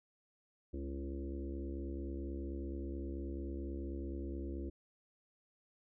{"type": "harmonic tone with a mistuned harmonic", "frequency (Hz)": 69.3, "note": "C#2", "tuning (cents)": 0, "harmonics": [1, 3, 4, 5, 6, 7, 8], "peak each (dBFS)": [-41, -50, -47, -45, -57, -55, -58], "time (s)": [0.73, 4.7], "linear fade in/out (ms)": 10, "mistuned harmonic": 5, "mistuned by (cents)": -25, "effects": []}